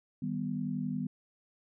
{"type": "chord", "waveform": "sine", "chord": "Eb augmented", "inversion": "none", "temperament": "equal", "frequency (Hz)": [155.56, 196, 246.9], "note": ["Eb3", "G3", "B3"], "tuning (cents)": [0, 0, 0], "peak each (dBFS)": [-37, -36, -35], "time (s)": [0.22, 1.07], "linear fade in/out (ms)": 5, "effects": []}